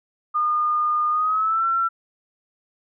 sine tone with pitch glide, 1218 to 1351.5 Hz, D#6 to E6, -37 to +43 cents, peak -18 dBFS, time 0.34-1.89 s, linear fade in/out 20 ms, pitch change +180 cents, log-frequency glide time 1.1-1.66 s, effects none

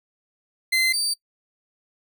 30% pulse tone pair in turn, 2066 / 4638 Hz, C7 / D8, -22 / -22 cents, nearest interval octave + major second, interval 1400 cents, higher second, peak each -15 / -19 dBFS, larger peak first, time 0.72-0.93 / 0.93-1.14 s, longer neither, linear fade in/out 10 ms, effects noise-tail reverb RT60 0.1 s tail -21 dB re dry

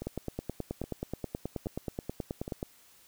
two click trains, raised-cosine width 2 ms, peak -20 / -24 dBFS, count 25 / 4, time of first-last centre 0.07-2.629 / 0.02-2.479 s, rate 9.38 / 1.22 Hz, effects white hiss -60 dBFS RMS until 3.07 s

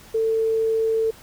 sine tone, 446.4 Hz, A4, 25 cents sharp, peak -18 dBFS, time 0.14-1.11 s, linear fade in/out 10 ms, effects pink hiss -47 dBFS RMS until 1.22 s

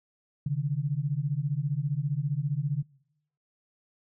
sine beating tone pair, 136 / 151 Hz, C#3 / D3, -33 / +48 cents, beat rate 15 Hz, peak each -29 dBFS, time 0.46-2.83 s, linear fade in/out 5 ms, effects noise-tail reverb RT60 0.8 s tail -24 dB re dry

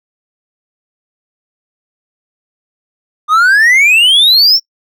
triangle exponential sweep, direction up, 1200 to 5560 Hz, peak -3 dBFS, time 3.28-4.6 s, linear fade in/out 50 ms, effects noise-tail reverb RT60 0.1 s tail -26 dB re dry

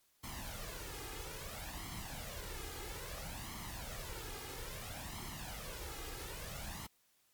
pink noise with flanger, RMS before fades -45 dBFS, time 0.23-6.87 s, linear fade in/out 10 ms, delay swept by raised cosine 0.95 to 2.45 ms, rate 0.6 Hz, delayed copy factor +0.65, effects white hiss -73 dBFS RMS until 7.33 s + MP3 96 kbps

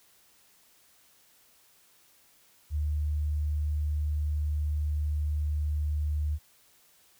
sine tone, 75 Hz, D2, 37 cents sharp, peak -26 dBFS, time 2.7-6.39 s, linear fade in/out 50 ms, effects white hiss -62 dBFS RMS until 7.19 s

